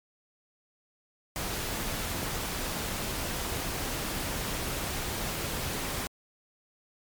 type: noise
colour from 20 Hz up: pink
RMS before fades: -33 dBFS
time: 1.36-6.07 s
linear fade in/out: 0 ms
effects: MP3 96 kbps